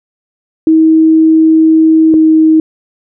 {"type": "tone pair in turn", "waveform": "sine", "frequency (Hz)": [319.1, 316.3], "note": ["D#4", "D#4"], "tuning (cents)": [44, 29], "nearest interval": "unison", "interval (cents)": 15, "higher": "first", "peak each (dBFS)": -3, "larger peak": "neither", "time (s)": [[0.67, 2.14], [2.14, 2.6]], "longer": "first", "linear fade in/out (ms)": 2, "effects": []}